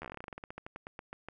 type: slowing click train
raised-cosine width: 0.5 ms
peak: -27 dBFS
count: 23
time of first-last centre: 0.02-1.286 s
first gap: 12 ms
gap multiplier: 1.13
effects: none